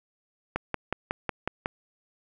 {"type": "click train", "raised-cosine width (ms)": 0.5, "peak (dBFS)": -12, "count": 7, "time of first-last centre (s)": [0.56, 1.659], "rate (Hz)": 5.46, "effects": []}